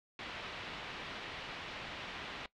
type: low-pass noise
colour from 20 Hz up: white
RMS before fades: -45 dBFS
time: 0.19-2.46 s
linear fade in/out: 2 ms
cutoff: 3400 Hz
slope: 24 dB/octave
effects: noise-tail reverb RT60 0.1 s tail -19 dB re dry